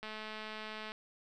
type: click train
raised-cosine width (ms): 0.3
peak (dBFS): -28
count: 193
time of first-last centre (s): 0.03-0.919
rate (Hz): 216
effects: none